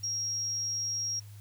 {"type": "tone", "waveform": "sine", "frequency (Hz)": 5610, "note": "F8", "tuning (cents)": 7, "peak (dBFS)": -30, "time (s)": [0.03, 1.2], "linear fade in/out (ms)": 10, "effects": ["added 103 Hz sine -45 dBFS peak until 1.4 s", "white hiss -59 dBFS RMS until 1.4 s"]}